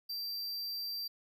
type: tone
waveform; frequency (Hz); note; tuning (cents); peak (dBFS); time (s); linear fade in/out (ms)
square; 4699; D8; 0; -37; 0.09-1.08; 10
effects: none